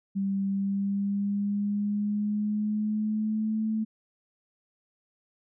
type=tone with pitch glide; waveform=sine; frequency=196 to 218.7 Hz; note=G3 to A3; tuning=0 to -10 cents; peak=-25 dBFS; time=0.15-3.85 s; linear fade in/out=20 ms; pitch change=+190 cents; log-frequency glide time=0.48-3.65 s; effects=none